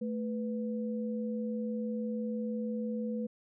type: tone pair together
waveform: sine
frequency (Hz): 220 / 493.9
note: A3 / B4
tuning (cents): 0 / 0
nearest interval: octave + major second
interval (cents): 1400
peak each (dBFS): -33 / -38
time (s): 0.01-3.27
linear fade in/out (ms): 10
effects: none